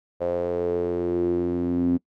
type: tone with band-pass filter sweep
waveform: sawtooth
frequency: 87.5 Hz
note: F2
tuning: 4 cents sharp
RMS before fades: -24 dBFS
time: 0.2-1.98 s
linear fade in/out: 20 ms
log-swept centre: 540 to 260 Hz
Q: 7.1
effects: noise-tail reverb RT60 0.1 s tail -22 dB re dry